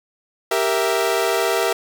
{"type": "chord", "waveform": "sawtooth", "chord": "E diminished", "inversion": "first", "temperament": "equal", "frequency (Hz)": [392, 466.2, 659.3], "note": ["G4", "Bb4", "E5"], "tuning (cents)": [0, 0, 0], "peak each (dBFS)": -18, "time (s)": [0.51, 1.73], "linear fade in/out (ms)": 5, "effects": ["7-bit"]}